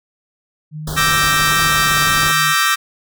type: tone with vibrato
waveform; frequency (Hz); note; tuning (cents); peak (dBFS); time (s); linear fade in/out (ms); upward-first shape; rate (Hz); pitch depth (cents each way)
sine; 152.6; D#3; -33; -25; 0.71-2.55; 50; triangle; 1.4; 25
type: band-stop noise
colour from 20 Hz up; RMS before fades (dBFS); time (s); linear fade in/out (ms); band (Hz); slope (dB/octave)
pink; -26; 0.87-2.32; 5; 1700 to 3200; 96
type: chord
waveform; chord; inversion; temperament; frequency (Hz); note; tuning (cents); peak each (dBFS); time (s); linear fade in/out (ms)
sawtooth; E half-diminished seventh; third; equal; 1174.7 / 1318.5 / 1568 / 1864.7; D6 / E6 / G6 / Bb6; 0 / 0 / 0 / 0; -15; 0.96-2.76; 20
effects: none